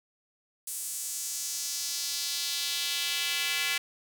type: tone with high-pass filter sweep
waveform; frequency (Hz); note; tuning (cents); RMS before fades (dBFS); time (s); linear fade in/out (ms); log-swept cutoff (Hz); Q
square; 155.1; D#3; -5; -32; 0.67-3.78; 5; 9000 to 2300; 1.8
effects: none